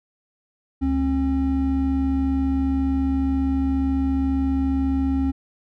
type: tone pair together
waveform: triangle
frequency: 71.43 / 268.9 Hz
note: D2 / C4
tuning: -47 / +47 cents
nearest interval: octave + major seventh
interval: 2294 cents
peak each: -22 / -18 dBFS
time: 0.81-5.32 s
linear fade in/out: 20 ms
effects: none